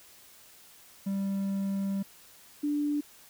triangle / sine tone pair in turn, 196.1 / 293.2 Hz, G3 / D4, +1 / -3 cents, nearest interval perfect fifth, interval 696 cents, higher second, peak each -26 dBFS, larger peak neither, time 1.06-2.03 / 2.63-3.01 s, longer first, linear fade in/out 10 ms, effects white hiss -55 dBFS RMS until 3.29 s

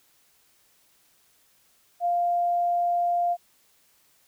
sine tone, 698.5 Hz, F5, in tune, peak -21 dBFS, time 2-3.37 s, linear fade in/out 50 ms, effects white hiss -63 dBFS RMS until 4.27 s

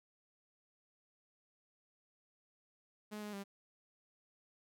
sawtooth tone with pitch steps, 210.9 / 208.7 / 198.5 Hz, G#3 / G#3 / G3, +27 / +9 / +22 cents, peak -39 dBFS, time 3.11-3.44 s, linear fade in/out 20 ms, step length 110 ms, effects none

